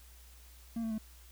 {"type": "tone with pitch steps", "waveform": "triangle", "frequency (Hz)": [229.4, 223.5, 217.8], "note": ["A#3", "A3", "A3"], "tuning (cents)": [-28, 27, -17], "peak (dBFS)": -31, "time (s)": [0.76, 0.982], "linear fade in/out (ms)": 5, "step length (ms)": 74, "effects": ["added 60 Hz sine -54 dBFS peak until 1.31 s", "white hiss -60 dBFS RMS until 1.31 s"]}